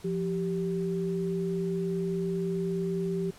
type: tone pair together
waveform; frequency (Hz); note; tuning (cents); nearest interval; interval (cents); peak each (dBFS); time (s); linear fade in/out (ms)
sine; 173.41 / 389.3; F3 / G4; -12 / -12; octave + major second; 1400; -30 / -30; 0.04-3.31; 10
effects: pink hiss -53 dBFS RMS until 3.38 s + low-pass 12000 Hz 12 dB/octave